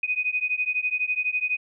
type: beating tone pair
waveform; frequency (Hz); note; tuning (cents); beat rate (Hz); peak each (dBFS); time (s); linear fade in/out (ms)
sine; 2489 / 2501; D#7 / D#7; 0 / +8; 12; -26; 0.03-1.57; 5
effects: none